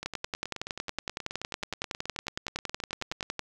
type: two click trains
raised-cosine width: 0.2 ms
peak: -14 / -19 dBFS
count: 37 / 31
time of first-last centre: 0.06-3.393 / 0.03-3.228 s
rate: 10.8 / 9.38 Hz
effects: none